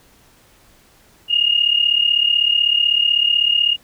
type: tone pair together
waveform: sine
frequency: 2823 / 2859 Hz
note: F7 / F7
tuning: +18 / +40 cents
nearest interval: unison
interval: 22 cents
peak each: -17 / -15 dBFS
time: 1.28-3.77 s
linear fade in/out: 50 ms
effects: pink hiss -52 dBFS RMS until 3.83 s